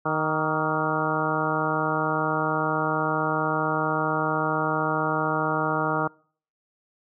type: harmonic tone with a mistuned harmonic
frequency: 155.56 Hz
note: D#3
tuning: in tune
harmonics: 1 / 2 / 3 / 4 / 5 / 6 / 7 / 8 / 9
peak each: -31 / -31 / -31 / -31 / -31 / -31 / -31 / -31 / -31 dBFS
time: 0.05-6.08 s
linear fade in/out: 10 ms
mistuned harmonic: 7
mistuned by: +66 cents
effects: noise-tail reverb RT60 0.5 s tail -25 dB re dry